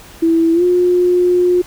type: tone with pitch glide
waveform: sine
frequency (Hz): 329.6 to 357.4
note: E4 to F4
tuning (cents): 0 to +40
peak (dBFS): -9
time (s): 0.22-1.62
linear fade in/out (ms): 10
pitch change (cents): +140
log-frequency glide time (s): 0.53-0.63
effects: pink hiss -39 dBFS RMS until 1.66 s